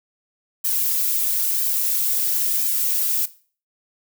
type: noise with flanger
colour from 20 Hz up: violet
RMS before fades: -21 dBFS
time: 0.64-3.26 s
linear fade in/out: 10 ms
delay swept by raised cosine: 1.4 to 4.6 ms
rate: 1 Hz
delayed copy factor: -0.85
effects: noise-tail reverb RT60 0.4 s tail -17 dB re dry